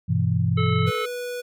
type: chord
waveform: sine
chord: E minor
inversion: first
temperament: just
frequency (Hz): 98.89 / 123.61 / 164.81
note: G2 / B2 / E3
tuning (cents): +16 / +2 / 0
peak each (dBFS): -23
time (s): 0.08-0.91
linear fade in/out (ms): 20
type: harmonic tone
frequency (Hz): 434.2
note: A4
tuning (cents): -23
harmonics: 1 / 3 / 5 / 7 / 9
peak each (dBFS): -28 / -28 / -32 / -36 / -37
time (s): 0.57-1.06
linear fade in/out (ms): 10
type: tone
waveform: square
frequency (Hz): 490.1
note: B4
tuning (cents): -13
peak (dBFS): -29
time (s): 0.86-1.42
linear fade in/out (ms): 20
effects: none